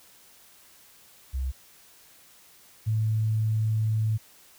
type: tone pair in turn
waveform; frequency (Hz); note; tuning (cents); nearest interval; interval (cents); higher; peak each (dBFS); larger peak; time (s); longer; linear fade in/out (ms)
sine; 65.41 / 109.47; C2 / A2; 0 / -8; major sixth; 892; second; -26 / -22; second; 1.33-1.52 / 2.86-4.18; second; 20
effects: white hiss -55 dBFS RMS until 4.58 s